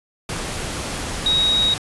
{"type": "tone in noise", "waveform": "sine", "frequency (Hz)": 3795, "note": "A#7", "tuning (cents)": 30, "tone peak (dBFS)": -15, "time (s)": [1.26, 1.74], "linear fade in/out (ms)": 2, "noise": "pink", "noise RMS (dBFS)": -27, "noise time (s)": [0.29, 1.78], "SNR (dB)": 9, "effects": ["resampled to 24000 Hz"]}